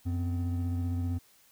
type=tone pair together; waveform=triangle; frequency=90 / 254.6 Hz; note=F#2 / C4; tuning=-47 / -47 cents; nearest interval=octave + tritone; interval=1800 cents; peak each=-27 / -34 dBFS; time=0.05-1.19 s; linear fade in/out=20 ms; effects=white hiss -62 dBFS RMS until 1.51 s